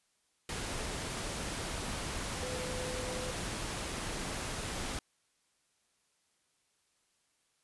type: tone in noise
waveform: sine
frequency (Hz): 506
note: B4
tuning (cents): +42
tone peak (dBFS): -40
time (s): 2.43-3.31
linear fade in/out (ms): 2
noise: pink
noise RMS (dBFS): -38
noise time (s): 0.49-4.99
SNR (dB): -5
effects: white hiss -75 dBFS RMS until 7.63 s + resampled to 24000 Hz